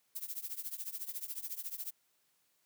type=noise with tremolo; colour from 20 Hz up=violet; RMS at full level=-38 dBFS; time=0.15-1.91 s; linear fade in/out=10 ms; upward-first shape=triangle; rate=14 Hz; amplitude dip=95%; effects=white hiss -75 dBFS RMS until 2.65 s + high-pass 100 Hz 12 dB/octave